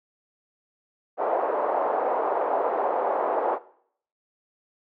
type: band-pass noise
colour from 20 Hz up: white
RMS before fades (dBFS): -25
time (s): 1.17-3.59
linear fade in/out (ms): 50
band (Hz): 450 to 850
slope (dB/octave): 24
effects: noise-tail reverb RT60 0.6 s tail -18 dB re dry